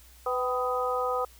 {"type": "harmonic tone with a mistuned harmonic", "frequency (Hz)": 250, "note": "B3", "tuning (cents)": 21, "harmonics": [2, 3, 4, 5], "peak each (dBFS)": [-29, -33, -35, -30], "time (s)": [0.26, 1.25], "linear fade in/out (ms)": 5, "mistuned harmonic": 3, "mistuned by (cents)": 42, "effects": ["added 60 Hz sine -53 dBFS peak until 1.39 s", "white hiss -56 dBFS RMS until 1.39 s"]}